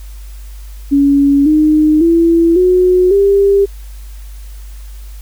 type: tone with pitch steps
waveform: sine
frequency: 281.3 / 306.8 / 334.5 / 364.8 / 397.8 Hz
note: C#4 / D#4 / E4 / F#4 / G4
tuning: +26 / -24 / +25 / -24 / +25 cents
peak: -6 dBFS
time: 0.91-3.66 s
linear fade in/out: 20 ms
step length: 550 ms
effects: added 50 Hz sine -27 dBFS peak until 5.21 s + white hiss -44 dBFS RMS until 5.21 s